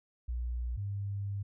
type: tone pair in turn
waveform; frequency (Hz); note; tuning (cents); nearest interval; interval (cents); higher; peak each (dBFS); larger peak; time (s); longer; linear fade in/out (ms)
sine; 60.1 / 100.06; B1 / G2; -46 / +36; major sixth; 882; second; -32 / -33; first; 0.28-0.77 / 0.77-1.43; second; 10
effects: none